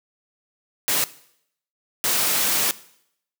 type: noise bursts at uneven times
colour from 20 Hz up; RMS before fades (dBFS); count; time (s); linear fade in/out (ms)
white; -21; 2; 0.88-1.04 / 2.04-2.71; 0
effects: noise-tail reverb RT60 0.7 s tail -18 dB re dry + high-pass 150 Hz 12 dB/octave